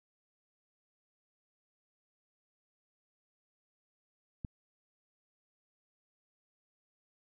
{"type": "click", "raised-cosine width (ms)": 5, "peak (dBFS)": -26, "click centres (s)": 4.448, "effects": []}